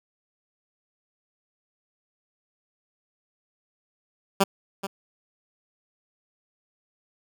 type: tone with echo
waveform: 10% pulse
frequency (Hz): 196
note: G3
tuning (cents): 0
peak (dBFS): -8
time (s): 4.4-4.44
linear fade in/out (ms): 10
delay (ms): 430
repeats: 1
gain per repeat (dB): -12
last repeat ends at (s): 4.87
effects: none